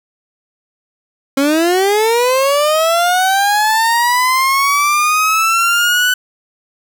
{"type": "linear sweep", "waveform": "30% pulse", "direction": "up", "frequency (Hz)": [268.4, 1500], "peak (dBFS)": -8, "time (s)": [1.37, 6.14], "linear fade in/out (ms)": 5, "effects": []}